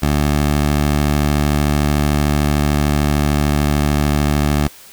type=tone; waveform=15% pulse; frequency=73.42 Hz; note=D2; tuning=in tune; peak=-7 dBFS; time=0.02-4.68 s; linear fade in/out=10 ms; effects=white hiss -41 dBFS RMS until 4.92 s